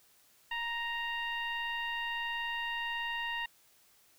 sine tone with frequency modulation, 1864.7 Hz, A#6, in tune, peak -33 dBFS, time 0.51-3.46 s, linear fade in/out 5 ms, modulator 927 Hz, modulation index 1.2, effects white hiss -65 dBFS RMS until 4.18 s

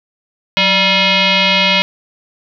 sine tone with frequency modulation, 185 Hz, F#3, in tune, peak -9 dBFS, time 0.57-1.82 s, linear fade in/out 0 ms, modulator 776 Hz, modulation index 4.7, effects none

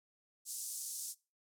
white band-pass noise, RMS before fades -43 dBFS, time 0.45-1.15 s, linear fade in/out 50 ms, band 5700 to 11000 Hz, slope 24 dB/octave, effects noise-tail reverb RT60 0.3 s tail -22 dB re dry

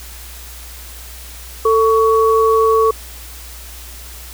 sine tone pair together, 445.3 / 1122 Hz, A4 / C#6, +21 / +21 cents, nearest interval octave + major third, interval 1600 cents, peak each -11 / -14 dBFS, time 1.65-2.91 s, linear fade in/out 5 ms, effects added 60 Hz sine -34 dBFS peak until 4.33 s + white hiss -36 dBFS RMS until 4.33 s

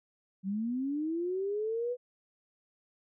sine linear sweep, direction up, 185 to 500 Hz, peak -30 dBFS, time 0.43-1.97 s, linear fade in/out 50 ms, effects none

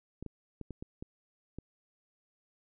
clicks, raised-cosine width 3 ms, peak -28 dBFS, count 7, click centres 0.226 / 0.263 / 0.613 / 0.707 / 0.825 / 1.025 / 1.586 s, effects none

